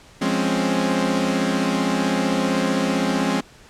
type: chord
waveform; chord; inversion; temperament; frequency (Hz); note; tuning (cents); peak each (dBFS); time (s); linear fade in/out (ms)
sawtooth; Db major seventh; first; equal; 174.61 / 207.7 / 261.6 / 277.2; F3 / Ab3 / C4 / Db4; 0 / 0 / 0 / 0; -22 / -20 / -19 / -22; 0.21-3.41; 10
effects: pink hiss -48 dBFS RMS until 3.69 s + low-pass 8000 Hz 12 dB/octave